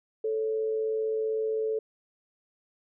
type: tone pair together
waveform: sine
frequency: 438.8 / 554.4 Hz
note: A4 / C#5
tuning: -5 / 0 cents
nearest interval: major third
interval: 405 cents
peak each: -26 / -38 dBFS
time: 0.24-1.79 s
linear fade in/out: 5 ms
effects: none